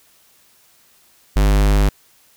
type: tone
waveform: square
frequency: 50.4 Hz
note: G1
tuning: 49 cents sharp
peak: -12 dBFS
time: 1.36-1.89 s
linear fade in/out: 5 ms
effects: white hiss -54 dBFS RMS until 2.36 s